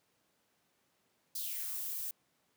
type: noise with high-pass filter sweep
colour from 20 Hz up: violet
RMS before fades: -39 dBFS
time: 1.35-2.11 s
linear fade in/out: 5 ms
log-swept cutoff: 4700 to 230 Hz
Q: 3.7
effects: pink hiss -75 dBFS RMS until 2.56 s + high-pass 150 Hz 12 dB/octave